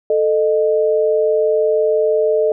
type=tone pair together; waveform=sine; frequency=440 / 614 Hz; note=A4 / D#5; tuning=0 / -23 cents; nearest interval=tritone; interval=577 cents; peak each=-14 / -16 dBFS; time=0.1-2.52 s; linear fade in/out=2 ms; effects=none